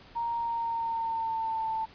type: tone with pitch glide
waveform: sine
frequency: 933 to 887.3 Hz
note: A#5 to A5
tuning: +1 to +14 cents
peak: -28 dBFS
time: 0.15-1.86 s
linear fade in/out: 20 ms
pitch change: -87 cents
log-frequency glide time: 0.38-1.71 s
effects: pink hiss -53 dBFS RMS until 1.94 s + resampled to 11025 Hz